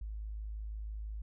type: tone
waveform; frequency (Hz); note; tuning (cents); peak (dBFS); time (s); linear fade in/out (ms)
sine; 53; G#1; +36; -38; 0.01-1.22; 5
effects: none